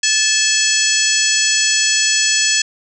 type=harmonic tone with a mistuned harmonic; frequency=869 Hz; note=A5; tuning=22 cents flat; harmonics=2 / 3 / 4 / 5 / 6 / 7 / 8 / 9; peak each=-21 / -21 / -21 / -21 / -21 / -21 / -21 / -21 dBFS; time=0.03-2.62 s; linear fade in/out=5 ms; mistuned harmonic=4; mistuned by=-87 cents; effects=none